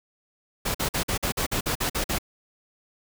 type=noise bursts; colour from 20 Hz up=pink; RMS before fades=-26 dBFS; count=11; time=0.65-2.186 s; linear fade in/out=10 ms; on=96 ms; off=48 ms; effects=none